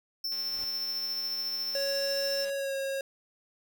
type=tone with tremolo; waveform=square; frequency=5360 Hz; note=E8; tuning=28 cents sharp; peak=-30 dBFS; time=0.24-2.45 s; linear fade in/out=5 ms; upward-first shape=triangle; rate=14 Hz; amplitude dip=30%
type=noise with exponential growth; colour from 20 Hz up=pink; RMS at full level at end=-46 dBFS; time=0.29-0.64 s; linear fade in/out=1 ms; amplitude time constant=75 ms
type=click train; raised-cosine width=0.2 ms; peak=-33 dBFS; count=443; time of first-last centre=0.32-2.497 s; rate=203 Hz
type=tone with pitch glide; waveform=square; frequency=554.4 to 543.6 Hz; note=C#5 to C#5; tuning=0 to -34 cents; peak=-31 dBFS; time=1.75-3.01 s; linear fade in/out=2 ms; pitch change=-34 cents; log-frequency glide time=2.55-2.74 s
effects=none